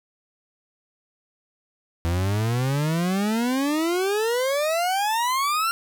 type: exponential sweep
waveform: 40% pulse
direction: up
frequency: 82.41 to 1385 Hz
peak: -20 dBFS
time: 2.05-5.71 s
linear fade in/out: 0 ms
effects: none